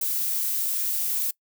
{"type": "noise", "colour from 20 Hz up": "violet", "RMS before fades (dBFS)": -26, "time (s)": [0.01, 1.31], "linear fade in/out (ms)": 5, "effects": ["noise-tail reverb RT60 0.1 s tail -23 dB re dry"]}